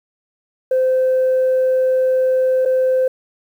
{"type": "tone with dropouts", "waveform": "sine", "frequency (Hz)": 517, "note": "C5", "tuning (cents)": -21, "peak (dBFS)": -11, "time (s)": [0.71, 3.08], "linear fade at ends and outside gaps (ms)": 5, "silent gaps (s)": [2.652, 2.657], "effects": ["tanh soft clip ceiling -10 dBFS", "8-bit"]}